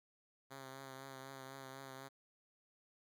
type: tone with vibrato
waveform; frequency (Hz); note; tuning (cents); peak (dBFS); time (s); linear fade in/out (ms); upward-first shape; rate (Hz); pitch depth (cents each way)
5% pulse; 134.1; C3; +43; -38; 0.5-2.09; 20; triangle; 4; 36
effects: none